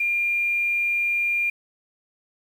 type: tone with quantisation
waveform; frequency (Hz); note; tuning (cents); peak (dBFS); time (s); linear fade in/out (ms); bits
sine; 2400; D7; +37; -20; 0-1.5; 5; 8
effects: none